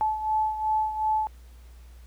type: beating tone pair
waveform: sine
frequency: 865 / 867.7 Hz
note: A5 / A5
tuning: -30 / -24 cents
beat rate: 2.7 Hz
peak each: -24 / -30 dBFS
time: 0.01-1.27 s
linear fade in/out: 0 ms
effects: added 60 Hz sine -45 dBFS peak until 2.06 s + pink hiss -60 dBFS RMS until 2.06 s